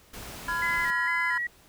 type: noise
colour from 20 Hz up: pink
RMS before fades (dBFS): -41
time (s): 0.13-0.91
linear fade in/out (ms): 10
type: chord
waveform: triangle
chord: F diminished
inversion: second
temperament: just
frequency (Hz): 1005.8 / 1396.9 / 1676.3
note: Cb6 / F6 / Ab6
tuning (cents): +31 / 0 / +16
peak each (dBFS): -29 / -32 / -28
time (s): 0.48-1.38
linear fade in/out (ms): 5
type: tone with vibrato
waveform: sine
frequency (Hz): 1975.5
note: B6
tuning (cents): 0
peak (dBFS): -27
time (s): 0.62-1.47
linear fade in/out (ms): 5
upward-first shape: square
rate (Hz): 2.2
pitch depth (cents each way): 49
effects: pink hiss -57 dBFS RMS until 1.68 s